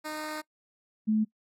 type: tone pair in turn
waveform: 10% pulse / sine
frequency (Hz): 307.2 / 216.2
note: D#4 / A3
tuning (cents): -22 / -30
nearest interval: tritone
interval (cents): 608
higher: first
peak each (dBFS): -26 / -22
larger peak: second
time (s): 0.04-0.42 / 1.07-1.25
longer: first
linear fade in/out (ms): 20
effects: noise-tail reverb RT60 0.1 s tail -22 dB re dry + AAC 48 kbps